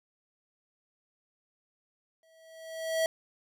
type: tone with exponential growth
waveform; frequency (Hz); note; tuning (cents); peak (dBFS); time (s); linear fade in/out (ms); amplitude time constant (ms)
square; 648; E5; -30; -24; 2.23-3.06; 1; 180
effects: none